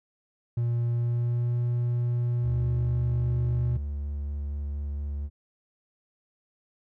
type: tone with pitch glide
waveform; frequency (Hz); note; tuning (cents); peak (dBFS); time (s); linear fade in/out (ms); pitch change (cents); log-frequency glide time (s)
triangle; 118.7 to 120.5; A#2 to B2; +32 to -42; -21; 0.57-3.77; 5; +26; 0.9-1.57
type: tone with vibrato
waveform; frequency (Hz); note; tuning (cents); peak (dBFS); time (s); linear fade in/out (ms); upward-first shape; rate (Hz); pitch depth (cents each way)
triangle; 72; D2; -34; -27; 2.42-5.3; 50; square; 4.3; 9
effects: tanh soft clip ceiling -16 dBFS